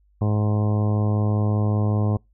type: harmonic tone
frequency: 105.2 Hz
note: G#2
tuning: 23 cents sharp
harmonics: 1 / 2 / 3 / 4 / 5 / 6 / 7 / 8 / 9 / 10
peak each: -19 / -26 / -32 / -33 / -35 / -37 / -37 / -42 / -42 / -40 dBFS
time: 0.21-2.17 s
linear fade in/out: 5 ms
effects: noise-tail reverb RT60 0.2 s tail -26 dB re dry + added 50 Hz sine -57 dBFS peak until 2.33 s